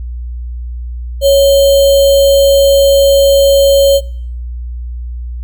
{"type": "tone with sample-and-hold", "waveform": "sine", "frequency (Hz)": 554.4, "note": "C#5", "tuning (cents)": 0, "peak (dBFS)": -4, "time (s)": [1.21, 4.01], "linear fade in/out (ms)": 50, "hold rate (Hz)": 3675, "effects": ["noise-tail reverb RT60 0.7 s tail -24 dB re dry", "added 60 Hz sine -19 dBFS peak until 5.43 s"]}